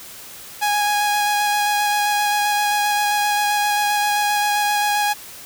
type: tone with vibrato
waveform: sawtooth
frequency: 828 Hz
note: G#5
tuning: 5 cents flat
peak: -13 dBFS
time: 0.61-5.14 s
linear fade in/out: 20 ms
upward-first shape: square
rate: 7.6 Hz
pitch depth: 9 cents each way
effects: white hiss -38 dBFS RMS until 5.45 s